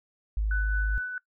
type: tone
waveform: sine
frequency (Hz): 52.5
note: G#1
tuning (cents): +19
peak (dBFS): -24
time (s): 0.37-0.98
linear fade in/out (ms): 0
type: tone with tremolo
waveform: sine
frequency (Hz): 1494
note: F#6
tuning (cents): +16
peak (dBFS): -28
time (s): 0.51-1.18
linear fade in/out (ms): 2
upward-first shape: sine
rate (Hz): 4.6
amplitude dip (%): 40
effects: noise-tail reverb RT60 0.1 s tail -21 dB re dry